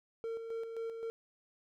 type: tone with tremolo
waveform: triangle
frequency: 455.5 Hz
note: A#4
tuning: 40 cents flat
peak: -34 dBFS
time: 0.24-1.1 s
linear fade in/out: 0 ms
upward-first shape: square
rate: 3.8 Hz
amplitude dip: 45%
effects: none